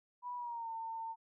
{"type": "tone with pitch glide", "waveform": "sine", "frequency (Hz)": [980, 903.9], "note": ["B5", "A5"], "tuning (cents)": [-14, 46], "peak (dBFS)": -39, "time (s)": [0.22, 1.16], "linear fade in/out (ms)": 50, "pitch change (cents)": -140, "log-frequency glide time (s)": [0.36, 0.7], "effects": []}